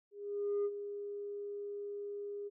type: tone with ADSR envelope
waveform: sine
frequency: 407.6 Hz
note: G#4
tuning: 32 cents flat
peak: -28 dBFS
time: 0.11-2.5 s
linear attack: 540 ms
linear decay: 51 ms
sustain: -11 dB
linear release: 30 ms
effects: tanh soft clip ceiling -29 dBFS